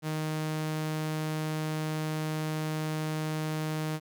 sawtooth tone, 155.56 Hz, D#3, in tune, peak -26 dBFS, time 0.02-4 s, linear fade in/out 50 ms, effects 11-bit

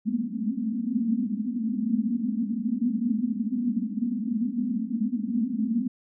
white band-pass noise, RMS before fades -27 dBFS, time 0.05-5.88 s, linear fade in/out 10 ms, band 210 to 250 Hz, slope 96 dB/octave, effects none

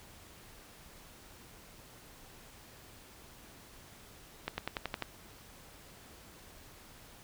accelerating click train, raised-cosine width 0.3 ms, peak -18 dBFS, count 7, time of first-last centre 4.48-5.023 s, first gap 100 ms, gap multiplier 0.96, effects pink hiss -55 dBFS RMS until 7.23 s

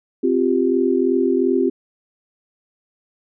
sine chord, C suspended fourth, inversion none, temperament equal, 261.6 / 349.2 / 392 Hz, C4 / F4 / G4, 0 / 0 / 0 cents, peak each -19 dBFS, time 0.23-1.7 s, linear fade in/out 10 ms, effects none

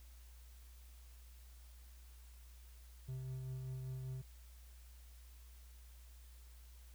triangle tone with tremolo, 130 Hz, C3, 11 cents flat, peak -39 dBFS, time 3.08-4.22 s, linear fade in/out 10 ms, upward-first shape sine, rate 5.1 Hz, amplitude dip 25%, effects added 60 Hz sine -55 dBFS peak until 6.94 s + white hiss -67 dBFS RMS until 6.94 s

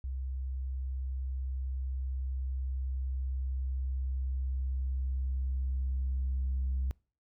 sine tone with level ramp, 65.41 Hz, C2, in tune, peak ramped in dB -33 to -27 dBFS, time 0.04-6.91 s, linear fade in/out 0 ms, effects noise-tail reverb RT60 0.4 s tail -26 dB re dry + tanh soft clip ceiling -26 dBFS

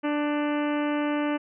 harmonic tone with a mistuned harmonic, 294.6 Hz, D4, 6 cents sharp, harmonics 1 / 2 / 3 / 4 / 5 / 6 / 7 / 8 / 9 / 10, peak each -25 / -31 / -35 / -37 / -39 / -41 / -42 / -43 / -44 / -45 dBFS, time 0.03-1.38 s, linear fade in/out 20 ms, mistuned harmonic 5, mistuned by +24 cents, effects none

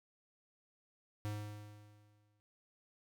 square tone with exponential decay, 104.8 Hz, G#2, 16 cents sharp, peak -37 dBFS, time 1.25-2.4 s, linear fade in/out 0 ms, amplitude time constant 250 ms, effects none

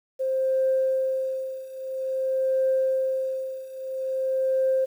sine tone with tremolo, 526 Hz, C5, 9 cents sharp, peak -18 dBFS, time 0.19-4.86 s, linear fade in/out 20 ms, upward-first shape triangle, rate 0.5 Hz, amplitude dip 90%, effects tanh soft clip ceiling -14 dBFS + 9-bit

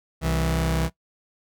sawtooth tone pair together, 65 / 162.56 Hz, C2 / E3, -11 / -24 cents, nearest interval octave + major third, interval 1587 cents, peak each -20 dBFS, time 0.21-0.9 s, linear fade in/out 50 ms, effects noise-tail reverb RT60 0.1 s tail -18 dB re dry

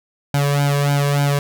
sawtooth tone with flanger, 142.7 Hz, D3, 49 cents flat, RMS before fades -17 dBFS, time 0.34-1.39 s, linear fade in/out 2 ms, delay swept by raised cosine 1.3 to 1.82 ms, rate 3.4 Hz, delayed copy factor +0.9, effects none

